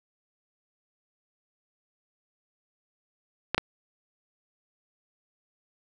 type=clicks; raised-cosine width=0.3 ms; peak=-8 / -7 dBFS; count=2; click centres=3.546 / 3.58 s; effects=none